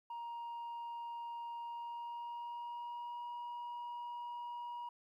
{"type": "tone with pitch glide", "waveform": "sine", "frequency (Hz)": [940, 958.1], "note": ["A#5", "A#5"], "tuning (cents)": [14, 47], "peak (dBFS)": -39, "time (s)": [0.1, 4.89], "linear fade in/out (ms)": 5, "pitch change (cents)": 33, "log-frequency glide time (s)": [1.59, 3.25], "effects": ["tanh soft clip ceiling -41 dBFS", "13-bit"]}